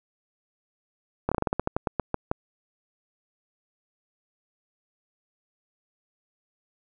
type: slowing click train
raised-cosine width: 1 ms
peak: -10 dBFS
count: 14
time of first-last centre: 1.29-2.315 s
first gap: 26 ms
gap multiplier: 1.17
effects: none

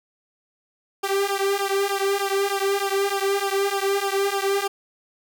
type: tone with flanger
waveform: sawtooth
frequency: 395.5 Hz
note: G4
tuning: 15 cents sharp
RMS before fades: -23 dBFS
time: 1.03-4.68 s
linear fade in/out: 10 ms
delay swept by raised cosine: 2 to 4 ms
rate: 3.3 Hz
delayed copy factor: -1
effects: none

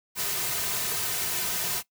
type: noise with comb filter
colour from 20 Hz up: white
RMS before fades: -29 dBFS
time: 0.15-1.83 s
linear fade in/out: 50 ms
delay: 3.6 ms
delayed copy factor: -0.55
effects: noise-tail reverb RT60 0.1 s tail -18 dB re dry

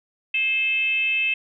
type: tone with frequency modulation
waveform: sine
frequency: 2612 Hz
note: E7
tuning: 17 cents flat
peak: -19 dBFS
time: 0.34-1.34 s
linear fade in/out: 5 ms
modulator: 494 Hz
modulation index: 0.52
effects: none

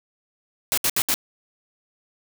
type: noise bursts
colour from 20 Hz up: white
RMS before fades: -21 dBFS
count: 4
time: 0.72-1.141 s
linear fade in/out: 0 ms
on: 55 ms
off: 67 ms
effects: none

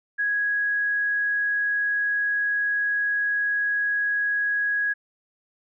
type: tone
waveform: sine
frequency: 1661.2 Hz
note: G#6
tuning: in tune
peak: -21 dBFS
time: 0.18-4.94 s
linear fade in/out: 20 ms
effects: none

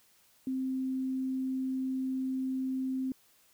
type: tone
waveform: sine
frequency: 261.6 Hz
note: C4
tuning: in tune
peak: -30 dBFS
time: 0.47-3.12 s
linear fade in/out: 2 ms
effects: white hiss -65 dBFS RMS until 3.53 s

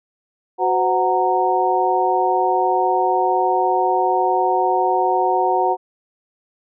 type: harmonic tone with a mistuned harmonic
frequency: 185.2 Hz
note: F#3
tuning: 2 cents sharp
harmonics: 2 / 3 / 4 / 5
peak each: -21 / -24 / -18 / -20 dBFS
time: 0.58-5.77 s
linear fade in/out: 50 ms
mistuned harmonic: 3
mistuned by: -140 cents
effects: none

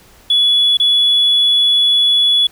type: tone with dropouts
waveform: triangle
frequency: 3406 Hz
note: G#7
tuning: 43 cents sharp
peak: -6 dBFS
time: 0.3-2.47 s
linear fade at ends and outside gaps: 5 ms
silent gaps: 0.771-0.799 s
effects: tanh soft clip ceiling -6 dBFS + pink hiss -46 dBFS RMS until 2.51 s

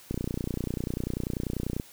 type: click train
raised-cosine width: 3 ms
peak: -17 dBFS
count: 52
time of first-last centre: 0.11-1.799 s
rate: 30.2 Hz
effects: white hiss -52 dBFS RMS until 1.92 s

